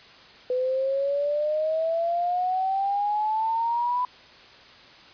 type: exponential sweep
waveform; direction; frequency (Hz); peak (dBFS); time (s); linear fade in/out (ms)
sine; up; 500 to 1000; -22; 0.5-4.05; 2
effects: white hiss -49 dBFS RMS until 5.13 s + resampled to 11025 Hz